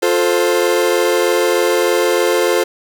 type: chord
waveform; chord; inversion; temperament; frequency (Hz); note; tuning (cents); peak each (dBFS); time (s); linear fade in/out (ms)
40% pulse; F major; none; equal with one note detuned; 353.5 / 440 / 523.3; F4 / A4 / C5; +21 / 0 / 0; -16; 0.02-2.64; 10
effects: none